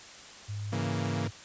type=tone with pitch glide; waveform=sine; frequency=103.3 to 102.17 Hz; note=G#2 to G#2; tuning=-9 to -28 cents; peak=-33 dBFS; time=0.48-1.31 s; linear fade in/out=20 ms; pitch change=-19 cents; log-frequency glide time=0.92-1.16 s
type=chord; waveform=sawtooth; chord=A# diminished; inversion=first; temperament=equal; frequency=138.59 / 164.81 / 233.1 Hz; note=C#3 / E3 / A#3; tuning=0 / 0 / 0 cents; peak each=-31 dBFS; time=0.72-1.28 s; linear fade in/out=10 ms
effects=white hiss -48 dBFS RMS until 1.44 s + resampled to 16000 Hz